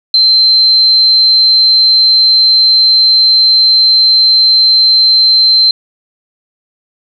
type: tone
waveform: sine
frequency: 4110 Hz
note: C8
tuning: 32 cents flat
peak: -4 dBFS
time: 0.14-5.71 s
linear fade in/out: 2 ms
effects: 7-bit